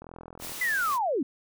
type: click train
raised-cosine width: 1 ms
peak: -29 dBFS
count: 22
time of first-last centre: 0.02-0.519 s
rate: 42.1 Hz
type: noise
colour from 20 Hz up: white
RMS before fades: -38 dBFS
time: 0.39-0.99 s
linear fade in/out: 50 ms
type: linear sweep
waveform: sine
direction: down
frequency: 2045 to 233.1 Hz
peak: -24 dBFS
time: 0.61-1.23 s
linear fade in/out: 5 ms
effects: none